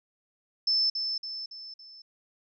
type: tone with echo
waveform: sine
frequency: 5274 Hz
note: E8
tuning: in tune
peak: -22 dBFS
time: 0.67-0.9 s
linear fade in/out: 5 ms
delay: 280 ms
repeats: 4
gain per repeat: -6 dB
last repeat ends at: 2.02 s
effects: none